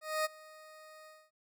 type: tone with ADSR envelope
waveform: 20% pulse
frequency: 622 Hz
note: D#5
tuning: 1 cent flat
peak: -24 dBFS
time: 0.01-1.31 s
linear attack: 240 ms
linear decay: 23 ms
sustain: -23 dB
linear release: 240 ms
effects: none